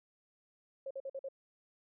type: tone bursts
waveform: sine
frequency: 541 Hz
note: C#5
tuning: 42 cents flat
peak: -38 dBFS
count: 5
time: 0.86-1.287 s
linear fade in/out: 5 ms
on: 47 ms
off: 48 ms
effects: none